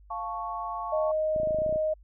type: chord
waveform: sine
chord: F augmented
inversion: none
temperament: equal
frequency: 698.5 / 880 / 1108.7 Hz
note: F5 / A5 / C#6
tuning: 0 / 0 / 0 cents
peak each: -36 / -36 / -34 dBFS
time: 0.1-1.12 s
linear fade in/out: 10 ms
type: tone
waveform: sine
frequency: 622.3 Hz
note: D#5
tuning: in tune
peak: -24 dBFS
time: 0.92-1.94 s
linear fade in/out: 10 ms
type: clicks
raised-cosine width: 3 ms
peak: -26 dBFS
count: 12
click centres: 1.362 / 1.4 / 1.433 / 1.473 / 1.508 / 1.546 / 1.587 / 1.619 / 1.663 / 1.693 / 1.726 / 1.759 s
effects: added 50 Hz sine -51 dBFS peak until 2.03 s